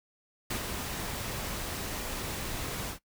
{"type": "noise with ADSR envelope", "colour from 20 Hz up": "pink", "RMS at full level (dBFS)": -32, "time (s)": [0.5, 2.99], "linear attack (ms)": 8, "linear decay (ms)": 97, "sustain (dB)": -4, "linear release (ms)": 100, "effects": ["noise-tail reverb RT60 0.1 s tail -18 dB re dry"]}